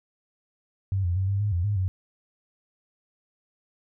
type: tone with pitch steps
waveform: sine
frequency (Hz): 96.9 / 87.5 / 95.3 / 99.1 / 103.9 / 86.8 / 103.3 / 93.6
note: G2 / F2 / G2 / G2 / G#2 / F2 / G#2 / F#2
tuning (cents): -20 / +4 / -48 / +19 / +1 / -10 / -9 / +20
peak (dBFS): -22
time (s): 0.92-1.88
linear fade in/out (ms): 0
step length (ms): 120
effects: none